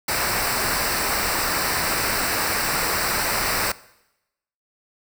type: noise with comb filter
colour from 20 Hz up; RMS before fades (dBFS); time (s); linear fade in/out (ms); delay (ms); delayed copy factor
pink; -23; 0.08-3.72; 5; 0.3; -0.7
effects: noise-tail reverb RT60 0.9 s tail -20 dB re dry